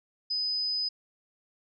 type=tone; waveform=sine; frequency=5010 Hz; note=D#8; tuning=11 cents sharp; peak=-27 dBFS; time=0.3-0.89 s; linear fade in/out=10 ms; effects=none